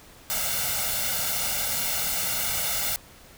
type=noise with comb filter; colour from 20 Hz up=white; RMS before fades=-27 dBFS; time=0.3-2.96 s; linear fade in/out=0 ms; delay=1.4 ms; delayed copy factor=+1; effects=pink hiss -50 dBFS RMS until 3.37 s